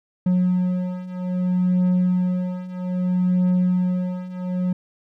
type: beating tone pair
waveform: triangle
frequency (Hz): 181.1 / 181.72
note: F#3 / F#3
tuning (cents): -37 / -31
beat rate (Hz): 0.62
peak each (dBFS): -21 / -18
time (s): 0.26-4.73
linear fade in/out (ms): 5
effects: none